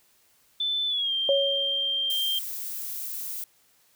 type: tone with pitch glide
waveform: sine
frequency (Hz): 3520 to 3172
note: A7 to G7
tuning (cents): 0 to +20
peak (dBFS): -24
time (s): 0.6-2.39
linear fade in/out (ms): 5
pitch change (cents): -180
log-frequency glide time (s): 0.87-1.13
type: tone with exponential decay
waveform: sine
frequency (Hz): 554.4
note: C#5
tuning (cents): 0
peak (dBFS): -18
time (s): 1.29-2.21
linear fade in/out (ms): 1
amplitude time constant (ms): 200
type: noise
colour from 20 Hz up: violet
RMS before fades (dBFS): -34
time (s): 2.1-3.44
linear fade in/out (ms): 2
effects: white hiss -63 dBFS RMS until 3.95 s